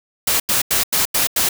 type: noise bursts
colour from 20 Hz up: white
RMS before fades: -17 dBFS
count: 6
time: 0.27-1.49 s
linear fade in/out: 5 ms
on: 130 ms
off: 88 ms
effects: none